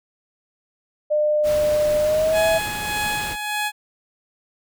sine tone with pitch glide, 602 to 652.7 Hz, D5 to E5, +43 to -17 cents, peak -16 dBFS, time 1.1-2.59 s, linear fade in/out 20 ms, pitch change +140 cents, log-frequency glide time 2-2.47 s
pink noise, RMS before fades -32 dBFS, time 1.43-3.37 s, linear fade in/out 50 ms
15% pulse tone with tremolo, 840 Hz, G#5, 19 cents sharp, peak -15 dBFS, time 2.32-3.72 s, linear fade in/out 50 ms, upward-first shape sine, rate 1.7 Hz, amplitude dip 50%
effects none

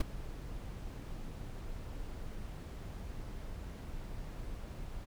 brown noise with ADSR envelope, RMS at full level -24 dBFS, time 0-5.06 s, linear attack 7 ms, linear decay 13 ms, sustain -19 dB, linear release 32 ms, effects none

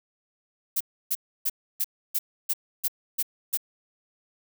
violet noise bursts, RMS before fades -25 dBFS, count 9, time 0.76-3.574 s, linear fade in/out 10 ms, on 46 ms, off 300 ms, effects none

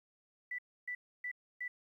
sine tone bursts, 1975.5 Hz, B6, in tune, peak -37 dBFS, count 4, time 0.51-1.68 s, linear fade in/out 5 ms, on 75 ms, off 290 ms, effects 12-bit

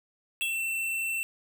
square tone, 2687 Hz, E7, 33 cents sharp, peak -29 dBFS, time 0.41-1.23 s, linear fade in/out 0 ms
square tone with exponential decay, 3322 Hz, G#7, in tune, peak -28 dBFS, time 0.42-0.61 s, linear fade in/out 0 ms, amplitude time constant 41 ms
effects none

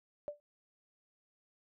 sine tone with exponential decay, 587.3 Hz, D5, in tune, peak -33 dBFS, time 0.28-0.4 s, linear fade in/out 0 ms, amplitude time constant 25 ms, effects none

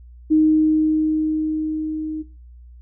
sine tone with level ramp, 311.1 Hz, D#4, in tune, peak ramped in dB -11 to -25 dBFS, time 0.3-2.23 s, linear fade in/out 20 ms, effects noise-tail reverb RT60 0.3 s tail -17 dB re dry + added 60 Hz sine -40 dBFS peak until 2.81 s

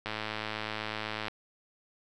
click train, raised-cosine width 0.3 ms, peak -18 dBFS, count 133, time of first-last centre 0.06-1.282 s, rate 108 Hz, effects none

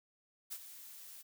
blue noise with ADSR envelope, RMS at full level -41 dBFS, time 0.5-1.23 s, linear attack 25 ms, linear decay 49 ms, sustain -11 dB, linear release 22 ms, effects none

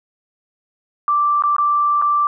sine tone with dropouts, 1173 Hz, D6, 2 cents flat, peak -13 dBFS, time 1.08-2.27 s, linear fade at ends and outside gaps 1 ms, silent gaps 1.423-1.437 / 1.565-1.583 / 2.016-2.022 s, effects none

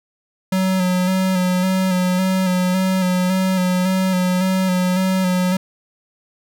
square tone with vibrato, 185 Hz, F#3, in tune, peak -16 dBFS, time 0.52-5.57 s, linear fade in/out 5 ms, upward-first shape square, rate 1.8 Hz, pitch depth 28 cents each way, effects none

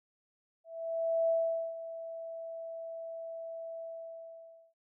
sine tone with ADSR envelope, 659.3 Hz, E5, in tune, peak -25 dBFS, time 0.64-4.74 s, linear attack 650 ms, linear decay 450 ms, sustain -14 dB, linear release 930 ms, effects none

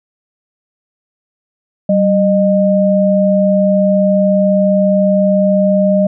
sine tone pair together, 192.58 / 612 Hz, G3 / D#5, -30 / -29 cents, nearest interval octave + minor sixth, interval 2001 cents, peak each -11 dBFS, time 1.89-6.07 s, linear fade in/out 5 ms, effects none

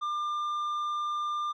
triangle tone with tanh clipping, 1197 Hz, D6, 33 cents sharp, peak -30 dBFS, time 0.01-1.53 s, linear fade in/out 20 ms, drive 10 dB, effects none

